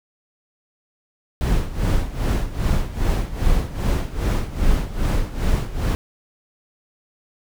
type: noise with tremolo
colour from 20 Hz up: brown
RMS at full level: -17 dBFS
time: 1.41-5.95 s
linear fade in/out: 0 ms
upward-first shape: sine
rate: 2.5 Hz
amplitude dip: 80%
effects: none